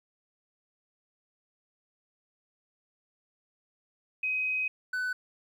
sine / triangle tone pair in turn, 2522 / 1499.6 Hz, D#7 / F#6, +23 / +23 cents, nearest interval major sixth, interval 900 cents, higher first, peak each -27 dBFS, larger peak neither, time 4.23-4.68 / 4.93-5.13 s, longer first, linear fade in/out 5 ms, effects 11-bit

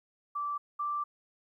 sine tone pair in turn, 1165 / 1173.8 Hz, D6 / D6, -14 / -1 cents, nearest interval unison, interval 13 cents, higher second, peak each -31 / -30 dBFS, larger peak second, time 0.35-0.58 / 0.79-1.04 s, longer second, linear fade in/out 10 ms, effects 12-bit

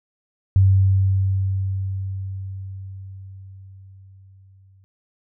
sine tone with exponential decay, 96.1 Hz, G2, 34 cents flat, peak -10 dBFS, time 0.56-4.84 s, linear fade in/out 0 ms, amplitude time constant 930 ms, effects none

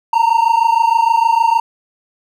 triangle tone pair together, 905.8 / 932.3 Hz, A#5 / A#5, -50 / 0 cents, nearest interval unison, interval 50 cents, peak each -11 dBFS, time 0.13-1.6 s, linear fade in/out 5 ms, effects none

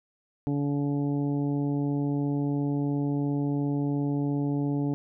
harmonic tone, 142.9 Hz, D3, 47 cents flat, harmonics 1 / 2 / 3 / 4 / 5 / 6, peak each -28 / -27 / -37 / -44 / -44 / -45 dBFS, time 0.47-4.94 s, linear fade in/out 0 ms, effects none

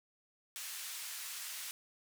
white band-pass noise, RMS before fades -44 dBFS, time 0.56-1.71 s, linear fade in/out 0 ms, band 1400 to 13000 Hz, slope 12 dB/octave, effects none

